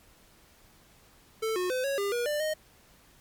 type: tone with pitch steps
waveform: square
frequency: 442.9 / 362.9 / 510 / 553 / 401.6 / 479.6 / 594 / 620 Hz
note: A4 / F#4 / C5 / C#5 / G4 / A#4 / D5 / D#5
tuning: +11 / -34 / -44 / -4 / +42 / +49 / +20 / -6 cents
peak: -28 dBFS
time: 1.42-2.54 s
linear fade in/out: 10 ms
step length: 140 ms
effects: pink hiss -59 dBFS RMS until 3.2 s + MP3 96 kbps